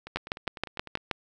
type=two click trains; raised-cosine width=0.3 ms; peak=-11 / -24 dBFS; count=7 / 10; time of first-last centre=0.16-1.112 / 0.07-0.974 s; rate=6.3 / 9.96 Hz; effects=none